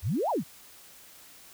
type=exponential two-way sweep; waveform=sine; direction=up then down; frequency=70 to 998 to 118.6 Hz; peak=-25 dBFS; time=0.02-0.44 s; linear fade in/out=50 ms; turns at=0.3 s; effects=white hiss -52 dBFS RMS until 1.53 s